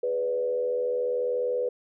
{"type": "tone with frequency modulation", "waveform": "sine", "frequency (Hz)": 493.9, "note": "B4", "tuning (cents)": 0, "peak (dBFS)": -24, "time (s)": [0.03, 1.69], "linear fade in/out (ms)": 5, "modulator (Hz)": 80.7, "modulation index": 0.62, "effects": []}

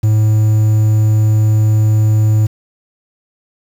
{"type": "tone with quantisation", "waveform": "triangle", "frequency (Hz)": 108, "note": "A2", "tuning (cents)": -32, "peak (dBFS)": -6, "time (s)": [0.03, 2.47], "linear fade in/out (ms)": 10, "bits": 6, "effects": []}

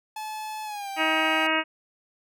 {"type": "tone with pitch glide", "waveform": "45% pulse", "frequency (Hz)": [862, 785.9], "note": ["A5", "G5"], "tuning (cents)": [-36, 4], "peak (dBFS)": -32, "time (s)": [0.16, 1.47], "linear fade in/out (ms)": 5, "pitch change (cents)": -160, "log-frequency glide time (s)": [0.64, 0.9]}
{"type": "harmonic tone", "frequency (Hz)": 316.8, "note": "D#4", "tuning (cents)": 31, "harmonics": [1, 2, 3, 4, 5, 6, 7, 8, 9], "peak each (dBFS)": [-30, -30, -30, -30, -30, -30, -30, -30, -30], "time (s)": [0.96, 1.64], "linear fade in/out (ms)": 50}
{"effects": []}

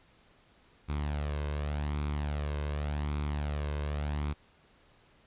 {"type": "tone with flanger", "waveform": "sawtooth", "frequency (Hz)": 73.6, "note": "D2", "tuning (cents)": 4, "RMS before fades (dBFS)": -33, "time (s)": [0.88, 4.34], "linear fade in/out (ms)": 20, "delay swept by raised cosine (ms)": [0.84, 1.94], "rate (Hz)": 0.87, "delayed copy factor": 0.5, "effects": ["pink hiss -63 dBFS RMS until 5.26 s", "resampled to 8000 Hz"]}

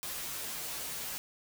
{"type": "noise with comb filter", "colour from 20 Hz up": "white", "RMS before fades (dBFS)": -39, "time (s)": [0.03, 1.18], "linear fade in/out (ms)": 0, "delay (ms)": 10, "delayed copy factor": -1, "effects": []}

